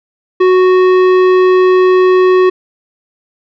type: tone with tanh clipping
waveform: sine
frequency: 369.4 Hz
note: F#4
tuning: 3 cents flat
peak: -7 dBFS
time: 0.4-2.5 s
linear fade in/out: 10 ms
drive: 14 dB
effects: none